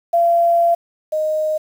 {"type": "tone pair in turn", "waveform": "sine", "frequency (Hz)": [683, 619.5], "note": ["F5", "D#5"], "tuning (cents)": [-39, -8], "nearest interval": "major second", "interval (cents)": 169, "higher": "first", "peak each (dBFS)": [-11, -16], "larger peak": "first", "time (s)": [[0.13, 0.75], [1.12, 1.58]], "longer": "first", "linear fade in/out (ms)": 10, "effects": ["7-bit"]}